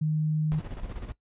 sine tone, 154.5 Hz, D#3, 12 cents flat, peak -23 dBFS, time 0.01-0.6 s, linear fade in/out 10 ms
brown noise with tremolo, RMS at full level -35 dBFS, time 0.52-1.12 s, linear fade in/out 0 ms, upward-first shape square, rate 16 Hz, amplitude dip 55%
effects noise-tail reverb RT60 0.1 s tail -17 dB re dry + resampled to 8000 Hz

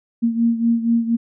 sine beating tone pair, 230.9 / 235.1 Hz, A#3 / A#3, -16 / +15 cents, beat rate 4.2 Hz, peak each -16 / -21 dBFS, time 0.22-1.17 s, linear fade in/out 20 ms, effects none

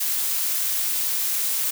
blue noise with amplitude modulation, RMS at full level -22 dBFS, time 0-1.71 s, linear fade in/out 10 ms, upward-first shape sine, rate 296 Hz, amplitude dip 40%, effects none

